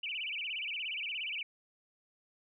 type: tone with vibrato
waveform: sine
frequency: 2637 Hz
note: E7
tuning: in tune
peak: -35 dBFS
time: 0.03-1.43 s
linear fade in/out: 5 ms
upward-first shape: sine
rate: 17 Hz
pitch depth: 260 cents each way
effects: none